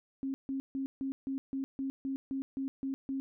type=tone bursts; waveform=sine; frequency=269.9 Hz; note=C#4; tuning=46 cents flat; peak=-32 dBFS; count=12; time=0.23-3.2 s; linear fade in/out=0 ms; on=110 ms; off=150 ms; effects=none